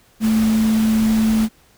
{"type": "tone in noise", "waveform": "sine", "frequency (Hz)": 220, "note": "A3", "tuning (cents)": 0, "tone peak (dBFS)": -13, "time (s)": [0.2, 1.49], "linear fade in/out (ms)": 50, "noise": "pink", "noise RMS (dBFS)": -29, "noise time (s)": [0.2, 1.49], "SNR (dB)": 13, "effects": ["pink hiss -54 dBFS RMS until 1.77 s"]}